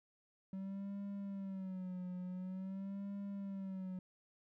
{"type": "tone with vibrato", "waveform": "triangle", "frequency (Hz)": 190.3, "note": "F#3", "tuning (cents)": 49, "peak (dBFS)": -39, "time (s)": [0.53, 3.99], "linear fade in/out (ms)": 2, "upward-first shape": "sine", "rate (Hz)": 0.47, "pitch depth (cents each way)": 87, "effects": []}